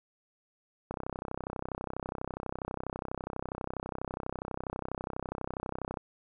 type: click train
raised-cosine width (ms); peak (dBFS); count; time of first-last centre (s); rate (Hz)
1; -21; 164; 0.91-5.972; 32.2
effects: none